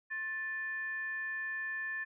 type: tone with frequency modulation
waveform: sine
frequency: 1760 Hz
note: A6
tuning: in tune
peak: -35 dBFS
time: 0.1-2.05 s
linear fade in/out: 20 ms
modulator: 693 Hz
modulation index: 0.3
effects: none